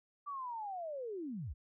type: linear sweep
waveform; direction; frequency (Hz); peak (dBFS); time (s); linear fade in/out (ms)
sine; down; 1174.7 to 47; -39; 0.26-1.54; 20
effects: none